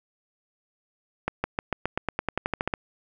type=accelerating click train; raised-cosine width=0.5 ms; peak=-10 dBFS; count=15; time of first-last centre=1.28-2.738 s; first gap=160 ms; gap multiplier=0.93; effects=none